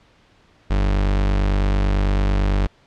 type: tone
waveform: 40% pulse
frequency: 49 Hz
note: G1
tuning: in tune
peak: -15 dBFS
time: 0.7-2.67 s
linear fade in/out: 10 ms
effects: pink hiss -55 dBFS RMS until 2.86 s + low-pass 4000 Hz 12 dB/octave